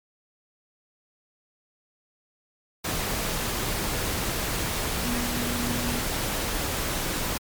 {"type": "tone in noise", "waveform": "sine", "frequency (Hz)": 241.2, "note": "B3", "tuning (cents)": -41, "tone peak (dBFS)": -30, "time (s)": [5.04, 6], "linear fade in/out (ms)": 10, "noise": "pink", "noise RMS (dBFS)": -28, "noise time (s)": [2.84, 7.38], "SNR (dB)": -5, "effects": ["MP3 96 kbps"]}